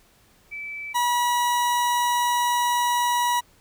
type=tone pair in turn; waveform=sine / 40% pulse; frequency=2313 / 968 Hz; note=D7 / B5; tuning=-27 / -35 cents; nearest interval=octave + minor third; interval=1508 cents; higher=first; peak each=-31 / -19 dBFS; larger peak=second; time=0.51-0.94 / 0.94-3.41 s; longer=second; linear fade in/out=20 ms; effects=pink hiss -58 dBFS RMS until 3.6 s